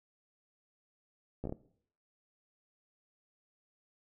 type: slowing click train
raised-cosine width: 2 ms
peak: -25 dBFS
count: 5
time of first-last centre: 1.44-1.524 s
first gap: 14 ms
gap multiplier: 1.28
effects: noise-tail reverb RT60 0.6 s tail -18 dB re dry